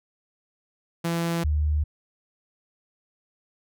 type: tone pair in turn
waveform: sawtooth / sine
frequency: 168.3 / 75.19 Hz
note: E3 / D2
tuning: +36 / +41 cents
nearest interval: octave + major second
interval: 1395 cents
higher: first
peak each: -20 dBFS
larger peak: neither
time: 1.04-1.44 / 1.44-1.84 s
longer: neither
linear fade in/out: 10 ms
effects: none